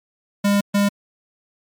square tone bursts at uneven times, 202.1 Hz, G#3, 47 cents flat, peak -15 dBFS, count 2, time 0.44-0.61 / 0.74-0.89 s, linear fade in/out 10 ms, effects MP3 96 kbps

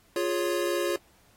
square chord, Db major, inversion first, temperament equal with one note detuned, 351 / 415.3 / 554.4 Hz, F4 / Ab4 / Db5, +9 / 0 / 0 cents, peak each -29 / -33 / -31 dBFS, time 0.16-0.96 s, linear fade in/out 2 ms, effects pink hiss -62 dBFS RMS until 1.36 s + AAC 48 kbps

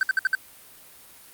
triangle tone bursts, 1541 Hz, G6, 30 cents flat, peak -16 dBFS, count 5, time 0.01-0.351 s, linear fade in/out 2 ms, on 21 ms, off 59 ms, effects white hiss -49 dBFS RMS until 1.33 s + Opus 48 kbps

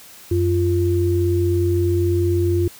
sine tone pair together, 92 / 347.3 Hz, F#2 / F4, -9 / -10 cents, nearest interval octave + major seventh, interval 2299 cents, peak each -18 dBFS, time 0.31-2.68 s, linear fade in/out 5 ms, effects white hiss -43 dBFS RMS until 2.79 s

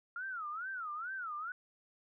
sine tone with vibrato, 1367 Hz, F6, 37 cents flat, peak -38 dBFS, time 0.16-1.52 s, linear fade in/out 2 ms, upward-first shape sine, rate 2.3 Hz, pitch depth 240 cents each way, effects none

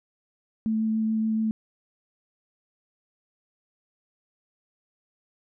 sine tone with vibrato, 220 Hz, A3, in tune, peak -22 dBFS, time 0.66-1.51 s, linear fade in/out 0 ms, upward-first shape triangle, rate 7 Hz, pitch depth 11 cents each way, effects none

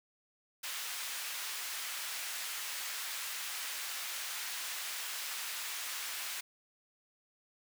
pink high-pass noise, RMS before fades -40 dBFS, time 0.63-6.41 s, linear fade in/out 10 ms, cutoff 1600 Hz, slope 12 dB/octave, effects none

